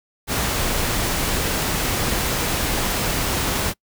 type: noise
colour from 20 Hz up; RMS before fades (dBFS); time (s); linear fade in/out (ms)
pink; -22; 0.27-3.74; 50
effects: noise-tail reverb RT60 0.1 s tail -25 dB re dry